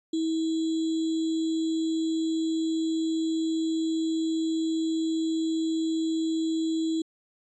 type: tone with sample-and-hold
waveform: sine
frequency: 322.5 Hz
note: E4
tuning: 38 cents flat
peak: -24 dBFS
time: 0.13-7.02 s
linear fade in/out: 5 ms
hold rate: 3675 Hz
effects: resampled to 22050 Hz